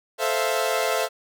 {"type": "chord", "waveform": "sawtooth", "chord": "F major seventh", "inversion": "first", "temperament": "equal with one note detuned", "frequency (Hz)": [440, 523.3, 657, 698.5], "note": ["A4", "C5", "E5", "F5"], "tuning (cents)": [0, 0, -6, 0], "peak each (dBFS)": [-24, -23, -22, -25], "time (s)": [0.18, 1.09], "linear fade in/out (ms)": 50, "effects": []}